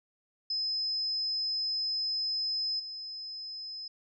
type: tone with level steps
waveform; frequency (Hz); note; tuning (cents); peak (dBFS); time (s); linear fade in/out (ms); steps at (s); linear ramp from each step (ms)
sine; 5100; D#8; +42; -29 / -38; 0.5-3.88; 5; 2.79; 10
effects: none